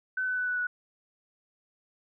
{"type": "tone with pitch steps", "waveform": "sine", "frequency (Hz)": [1516, 1504.7, 1493.4, 1482.2, 1471.1], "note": ["F#6", "F#6", "F#6", "F#6", "F#6"], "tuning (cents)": [42, 29, 16, 3, -10], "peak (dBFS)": -27, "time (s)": [0.17, 0.67], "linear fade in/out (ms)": 5, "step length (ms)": 100, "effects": []}